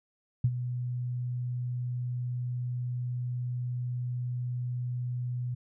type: tone with ADSR envelope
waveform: sine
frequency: 123.47 Hz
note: B2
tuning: in tune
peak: -19 dBFS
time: 0.44-5.55 s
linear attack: 5 ms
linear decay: 54 ms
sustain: -11 dB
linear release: 12 ms
effects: none